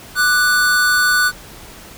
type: tone pair together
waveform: square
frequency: 1184.7 / 1481 Hz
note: D6 / F#6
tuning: +15 / +1 cents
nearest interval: major third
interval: 386 cents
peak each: -22 / -13 dBFS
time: 0.15-1.32 s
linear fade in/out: 50 ms
effects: pink hiss -38 dBFS RMS until 1.97 s